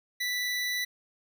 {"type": "tone", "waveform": "25% pulse", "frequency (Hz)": 1975.5, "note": "B6", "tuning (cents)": 0, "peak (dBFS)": -25, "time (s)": [0.2, 0.85], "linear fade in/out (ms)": 10, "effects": []}